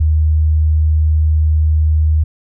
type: tone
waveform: sine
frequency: 77.6 Hz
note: D#2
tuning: 4 cents flat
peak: -9 dBFS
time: 0-2.24 s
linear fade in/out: 10 ms
effects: none